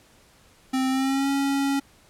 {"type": "tone with pitch glide", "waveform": "square", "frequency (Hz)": [261.6, 276.7], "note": ["C4", "C#4"], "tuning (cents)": [0, -3], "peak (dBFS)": -22, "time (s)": [0.73, 1.8], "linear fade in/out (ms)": 10, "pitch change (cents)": 97, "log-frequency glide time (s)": [0.89, 1.29], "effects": ["pink hiss -56 dBFS RMS until 2.09 s", "low-pass 12000 Hz 12 dB/octave"]}